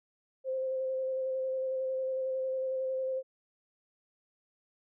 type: tone with vibrato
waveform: sine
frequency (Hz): 523.3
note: C5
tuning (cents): 0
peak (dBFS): -30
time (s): 0.44-3.23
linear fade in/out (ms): 50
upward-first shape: square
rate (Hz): 11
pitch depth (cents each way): 12
effects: none